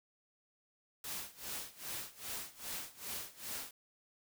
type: noise with tremolo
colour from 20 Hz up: white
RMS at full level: -41 dBFS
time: 1.04-3.71 s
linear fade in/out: 2 ms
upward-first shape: sine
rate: 2.5 Hz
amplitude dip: 90%
effects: none